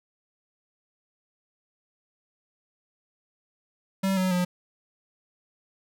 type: tone with pitch steps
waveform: square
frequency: 192.8 / 185.91 / 179.27 Hz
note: G3 / F#3 / F3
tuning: -28 / +9 / +46 cents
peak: -23 dBFS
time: 4.03-4.45 s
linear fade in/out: 10 ms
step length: 140 ms
effects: none